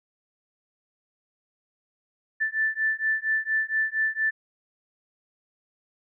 sine beating tone pair, 1760 / 1764.3 Hz, A6 / A6, 0 / +4 cents, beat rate 4.3 Hz, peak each -26 dBFS, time 2.4-4.31 s, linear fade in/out 20 ms, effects none

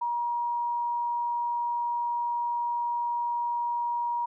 sine tone, 952 Hz, A#5, 36 cents sharp, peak -26 dBFS, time 0.01-4.26 s, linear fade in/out 10 ms, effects none

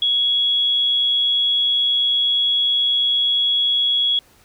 sine tone, 3343 Hz, G#7, 11 cents sharp, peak -15 dBFS, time 0.02-4.19 s, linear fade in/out 2 ms, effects pink hiss -53 dBFS RMS until 4.44 s

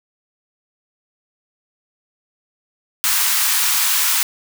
white high-pass noise, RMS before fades -17 dBFS, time 3.04-4.23 s, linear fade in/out 0 ms, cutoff 880 Hz, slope 48 dB/octave, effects none

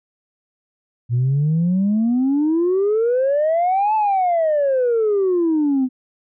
sine exponential two-way sweep, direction up then down, 116.54 to 880 to 251.3 Hz, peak -13 dBFS, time 1.09-5.89 s, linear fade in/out 50 ms, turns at 3.95 s, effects tanh soft clip ceiling -12 dBFS

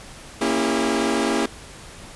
sawtooth chord, A# diminished seventh, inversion none, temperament equal with one note detuned, 233.1 / 277.2 / 329.6 / 402.3 Hz, A#3 / C#4 / E4 / G4, 0 / 0 / 0 / +45 cents, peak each -21 dBFS, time 0.41-1.46 s, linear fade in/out 5 ms, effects pink hiss -41 dBFS RMS until 2.15 s + resampled to 24000 Hz

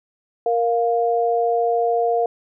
sine tone pair together, 467 / 700.8 Hz, A#4 / F5, +3 / +6 cents, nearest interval perfect fifth, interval 703 cents, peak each -19 dBFS, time 0.46-2.26 s, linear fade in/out 2 ms, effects none

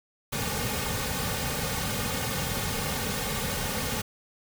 pink noise with comb filter, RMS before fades -30 dBFS, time 0.32-4.02 s, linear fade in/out 10 ms, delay 3 ms, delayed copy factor -0.75, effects none

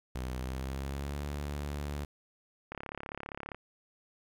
sawtooth tone with pitch glide, 63.4 to 72.41 Hz, B1 to D2, +46 to -24 cents, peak -31 dBFS, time 0.15-2.05 s, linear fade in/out 5 ms, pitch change +230 cents, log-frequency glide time 0.38-1.22 s
click train, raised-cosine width 0.5 ms, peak -24 dBFS, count 30, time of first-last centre 2.72-3.546 s, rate 35.1 Hz
effects 11-bit

